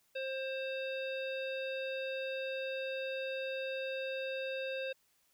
harmonic tone, 530 Hz, C5, 22 cents sharp, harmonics 1 / 3 / 5 / 7 / 9, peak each -37 / -46 / -43 / -48 / -58 dBFS, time 0.15-4.93 s, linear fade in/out 10 ms, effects white hiss -73 dBFS RMS until 5.33 s

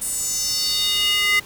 square tone with high-pass filter sweep, 409.9 Hz, G#4, 23 cents flat, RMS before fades -21 dBFS, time 0.01-1.4 s, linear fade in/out 10 ms, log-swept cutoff 9300 to 2000 Hz, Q 4, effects pink hiss -42 dBFS RMS until 1.45 s

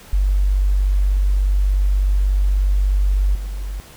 sine tone with level steps, 48.28 Hz, G1, 26 cents flat, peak -13 / -23 dBFS, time 0.13-3.8 s, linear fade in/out 0 ms, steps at 3.35 s, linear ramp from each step 2 ms, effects pink hiss -43 dBFS RMS until 3.96 s

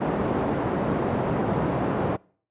pink band-pass noise, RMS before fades -25 dBFS, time 0-2.17 s, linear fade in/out 20 ms, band 140 to 850 Hz, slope 12 dB/octave, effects noise-tail reverb RT60 0.5 s tail -25 dB re dry + resampled to 8000 Hz

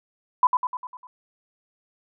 sine tone with echo, 1000 Hz, B5, 21 cents sharp, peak -12 dBFS, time 0.43-0.47 s, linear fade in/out 2 ms, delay 100 ms, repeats 6, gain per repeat -5 dB, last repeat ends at 1.07 s, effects none

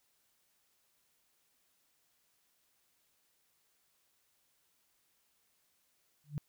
sine tone with exponential growth, 147 Hz, D3, 2 cents sharp, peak -30 dBFS, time 6.24-6.38 s, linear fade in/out 0 ms, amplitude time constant 29 ms, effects white hiss -75 dBFS RMS until 6.48 s

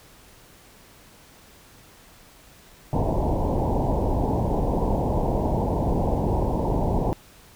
pink low-pass noise, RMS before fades -23 dBFS, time 2.93-7.13 s, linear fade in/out 0 ms, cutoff 970 Hz, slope 96 dB/octave, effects pink hiss -51 dBFS RMS until 7.55 s

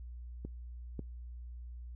clicks, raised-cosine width 3 ms, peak -28 / -26 dBFS, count 2, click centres 0.45 / 0.993 s, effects noise-tail reverb RT60 0.2 s tail -25 dB re dry + added 60 Hz sine -43 dBFS peak until 1.95 s

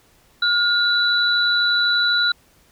sine tone pair together, 1423 / 3956 Hz, F6 / B7, +32 / +2 cents, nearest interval octave + tritone, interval 1770 cents, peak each -18 dBFS, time 0.42-2.32 s, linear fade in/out 5 ms, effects pink hiss -56 dBFS RMS until 2.71 s

